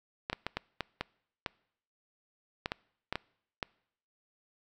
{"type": "clicks", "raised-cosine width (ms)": 0.3, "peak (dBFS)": -16, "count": 12, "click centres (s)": [0.299, 0.33, 0.466, 0.57, 0.807, 1.01, 1.462, 2.659, 2.719, 3.126, 3.156, 3.628], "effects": ["noise-tail reverb RT60 0.7 s tail -25 dB re dry"]}